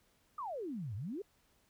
sine exponential two-way sweep, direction down then up, 1255 to 93.2 to 441 Hz, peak -38 dBFS, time 0.38-1.22 s, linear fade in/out 5 ms, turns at 0.95 s, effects pink hiss -72 dBFS RMS until 1.69 s

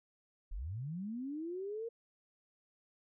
sine linear sweep, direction up, 30.44 to 470.2 Hz, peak -38 dBFS, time 0.51-1.89 s, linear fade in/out 10 ms, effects none

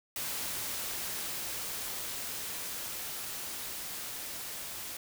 white noise with level ramp, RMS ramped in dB -36 to -41 dBFS, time 0.16-4.97 s, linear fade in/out 2 ms, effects none

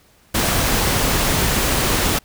pink noise, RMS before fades -18 dBFS, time 0.34-2.19 s, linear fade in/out 10 ms, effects pink hiss -54 dBFS RMS until 2.24 s

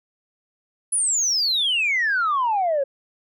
sine exponential sweep, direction down, 10240 to 532 Hz, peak -17 dBFS, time 0.92-2.84 s, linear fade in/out 10 ms, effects tanh soft clip ceiling -15 dBFS

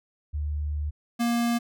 sine / square tone pair in turn, 74.3 / 235.9 Hz, D2 / A#3, +21 / +21 cents, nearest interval octave + minor sixth, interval 2000 cents, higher second, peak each -26 / -23 dBFS, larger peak second, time 0.33-0.91 / 1.19-1.59 s, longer first, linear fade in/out 20 ms, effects none

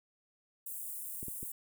white high-pass noise, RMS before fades -42 dBFS, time 0.66-1.52 s, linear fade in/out 5 ms, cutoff 8100 Hz, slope 48 dB/octave
clicks, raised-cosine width 3 ms, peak -32 dBFS, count 3, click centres 1.23 / 1.283 / 1.43 s
effects none

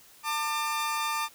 sawtooth tone pair together, 898 / 1195.9 Hz, A5 / D6, +35 / +31 cents, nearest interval perfect fourth, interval 496 cents, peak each -28 / -26 dBFS, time 0.23-1.29 s, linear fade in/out 50 ms, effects white hiss -55 dBFS RMS until 1.34 s

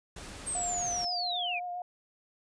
pink noise, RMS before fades -44 dBFS, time 0.16-1.05 s, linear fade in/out 5 ms
sine linear sweep, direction down, 8610 to 2290 Hz, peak -31 dBFS, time 0.46-1.6 s, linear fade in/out 20 ms
sine tone with vibrato, 712 Hz, F5, 33 cents sharp, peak -34 dBFS, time 0.55-1.82 s, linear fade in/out 2 ms, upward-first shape triangle, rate 7.5 Hz, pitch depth 23 cents each way
effects resampled to 22050 Hz

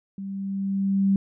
sine tone with level ramp, 195.6 Hz, G3, 4 cents flat, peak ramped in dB -31 to -16 dBFS, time 0.18-1.16 s, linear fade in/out 2 ms, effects none

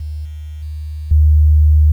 sine tone with level steps, 76 Hz, D#2, 40 cents flat, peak -21 / -25 / -22 / -6 dBFS, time 0-1.92 s, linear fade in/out 5 ms, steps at 0.25 / 0.62 / 1.11 s, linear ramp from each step 5 ms, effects 8-bit

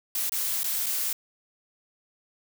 blue noise with dropouts, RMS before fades -28 dBFS, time 0.15-1.13 s, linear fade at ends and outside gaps 2 ms, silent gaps 0.295-0.32 / 0.633-0.642 / 0.861-0.865 s, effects none

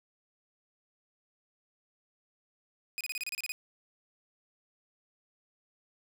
sawtooth tone bursts, 2489 Hz, D#7, in tune, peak -30 dBFS, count 10, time 2.98-3.52 s, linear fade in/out 0 ms, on 27 ms, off 30 ms, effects none

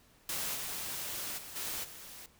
white noise with level steps, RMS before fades -36 / -39 / -47 / -38 / -49 dBFS, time 0.29-2.26 s, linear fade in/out 2 ms, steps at 0.54 / 1.37 / 1.55 / 1.83 s, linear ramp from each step 20 ms, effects pink hiss -64 dBFS RMS until 2.39 s

